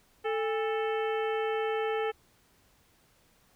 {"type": "harmonic tone with a mistuned harmonic", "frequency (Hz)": 440, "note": "A4", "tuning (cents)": 0, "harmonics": [1, 2, 3, 4, 5, 6, 7], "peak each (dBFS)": [-29, -35, -39, -41, -43, -45, -46], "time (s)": [0.24, 2.12], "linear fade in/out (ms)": 20, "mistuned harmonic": 2, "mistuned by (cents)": -130, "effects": ["pink hiss -65 dBFS RMS until 3.55 s"]}